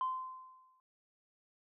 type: tone with exponential decay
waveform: sine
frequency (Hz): 1034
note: C6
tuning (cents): -21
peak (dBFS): -29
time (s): 0.01-0.8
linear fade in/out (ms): 1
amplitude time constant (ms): 170
effects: tanh soft clip ceiling -27 dBFS